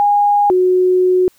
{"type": "tone pair in turn", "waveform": "sine", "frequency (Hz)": [820, 366.7], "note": ["G#5", "F#4"], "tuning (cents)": [-22, -15], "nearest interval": "octave + major second", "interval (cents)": 1393, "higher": "first", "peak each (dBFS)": -9, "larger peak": "neither", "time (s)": [[0, 0.5], [0.5, 1.28]], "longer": "second", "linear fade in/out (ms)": 0, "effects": ["white hiss -54 dBFS RMS until 1.38 s"]}